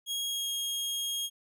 sawtooth tone with pitch glide, 3286 to 3260 Hz, G#7 to G#7, -19 to -33 cents, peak -28 dBFS, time 0.06-1.3 s, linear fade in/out 50 ms, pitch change -14 cents, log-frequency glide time 0.26-0.51 s, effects none

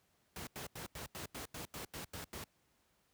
pink noise bursts, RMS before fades -45 dBFS, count 11, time 0.36-2.44 s, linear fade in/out 2 ms, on 110 ms, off 87 ms, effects pink hiss -75 dBFS RMS until 3.13 s + high-pass 60 Hz 12 dB/octave

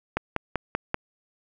click train, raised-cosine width 0.5 ms, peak -9 dBFS, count 5, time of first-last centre 0.17-0.944 s, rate 5.17 Hz, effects none

